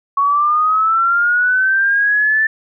sine linear sweep, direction up, 1108.7 to 1771 Hz, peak -11 dBFS, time 0.17-2.47 s, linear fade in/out 5 ms, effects none

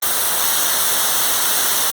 white noise with comb filter, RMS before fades -17 dBFS, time 0.02-1.91 s, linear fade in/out 10 ms, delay 0.41 ms, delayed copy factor -0.65, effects Opus 24 kbps

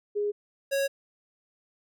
sine / square tone pair in turn, 413 / 551.3 Hz, G#4 / C#5, -10 / -10 cents, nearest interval perfect fourth, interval 500 cents, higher second, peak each -25 dBFS, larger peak neither, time 0.15-0.32 / 0.71-0.88 s, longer neither, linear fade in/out 20 ms, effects none

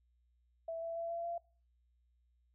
sine tone with pitch steps, 659.3 / 665.4 / 671.6 / 677.8 / 684.1 Hz, E5 / E5 / E5 / E5 / F5, 0 / +16 / +32 / +48 / -36 cents, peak -37 dBFS, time 0.68-1.38 s, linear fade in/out 5 ms, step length 140 ms, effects noise-tail reverb RT60 0.4 s tail -22 dB re dry + added 60 Hz sine -70 dBFS peak until 2.54 s

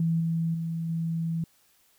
sine tone with level steps, 164.81 Hz, E3, in tune, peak -22 / -24 / -28 / -26 dBFS, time 0-1.44 s, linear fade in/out 2 ms, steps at 0.2 / 0.54 / 0.89 s, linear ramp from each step 5 ms, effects white hiss -64 dBFS RMS until 1.98 s

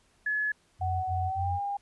sine tone, 1705 Hz, G#6, 45 cents sharp, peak -26 dBFS, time 0.26-0.52 s, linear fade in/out 5 ms
sine tone bursts, 90 Hz, F#2, 47 cents flat, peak -29 dBFS, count 3, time 0.79-1.598 s, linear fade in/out 50 ms, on 250 ms, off 29 ms
sine tone with pitch glide, 747 to 805.3 Hz, F#5 to G5, +16 to +46 cents, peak -29 dBFS, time 0.81-1.77 s, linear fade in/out 5 ms, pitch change +130 cents, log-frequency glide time 1.25-1.52 s
effects pink hiss -66 dBFS RMS until 1.81 s + resampled to 24000 Hz

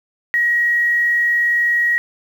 sine tone with frequency modulation, 1900 Hz, A#6, 33 cents sharp, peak -13 dBFS, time 0.34-1.98 s, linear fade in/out 0 ms, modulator 39 Hz, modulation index 0.26, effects 7-bit

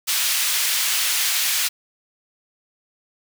pink high-pass noise, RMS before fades -21 dBFS, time 0.07-1.69 s, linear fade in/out 20 ms, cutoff 2400 Hz, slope 12 dB/octave, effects none

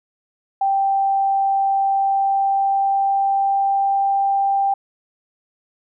sine tone with pitch glide, 784 to 789.5 Hz, G5 to G5, 0 to +12 cents, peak -15 dBFS, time 0.61-4.74 s, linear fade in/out 5 ms, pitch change +12 cents, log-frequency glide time 1.87-4.19 s, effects none

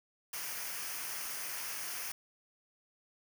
white noise with comb filter, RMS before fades -40 dBFS, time 0.33-2.12 s, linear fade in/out 5 ms, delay 0.26 ms, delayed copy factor -0.6, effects none

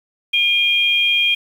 sine tone pair together, 2420 / 3224 Hz, D#7 / G7, -49 / +48 cents, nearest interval perfect fourth, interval 497 cents, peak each -16 dBFS, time 0.33-1.35 s, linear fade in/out 10 ms, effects 7-bit

